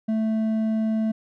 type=tone with hard clipping; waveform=sine; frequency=220 Hz; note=A3; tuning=in tune; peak=-22 dBFS; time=0.08-1.12 s; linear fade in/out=10 ms; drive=5 dB; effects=none